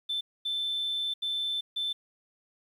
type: tone bursts at uneven times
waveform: sine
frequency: 3535 Hz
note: A7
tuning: 7 cents sharp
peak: -27 dBFS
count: 4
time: 0.09-0.21 / 0.45-1.14 / 1.22-1.61 / 1.76-1.93 s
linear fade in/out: 10 ms
effects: tanh soft clip ceiling -25 dBFS + 10-bit